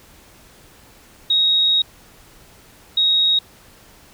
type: tone bursts at uneven times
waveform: sine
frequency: 3773 Hz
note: A#7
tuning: 20 cents sharp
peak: -13 dBFS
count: 2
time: 1.3-1.82 / 2.97-3.39 s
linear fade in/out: 5 ms
effects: pink hiss -48 dBFS RMS until 4.13 s